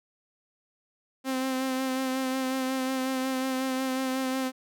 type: tone with vibrato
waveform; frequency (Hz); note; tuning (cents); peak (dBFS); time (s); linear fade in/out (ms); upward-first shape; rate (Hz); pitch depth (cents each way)
sawtooth; 261.6; C4; 0; -23; 1.24-4.52; 50; sine; 5.5; 23
effects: none